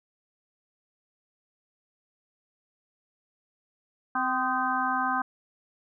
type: harmonic tone with a mistuned harmonic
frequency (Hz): 258.1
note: C4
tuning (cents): -23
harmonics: 1 / 3 / 4 / 5 / 6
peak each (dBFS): -34 / -30 / -30 / -30 / -31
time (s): 4.15-5.22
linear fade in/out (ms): 5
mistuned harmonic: 5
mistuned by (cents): -60
effects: none